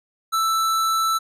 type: tone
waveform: square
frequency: 1323 Hz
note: E6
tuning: 6 cents sharp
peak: -19 dBFS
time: 0.32-1.19 s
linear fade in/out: 20 ms
effects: resampled to 32000 Hz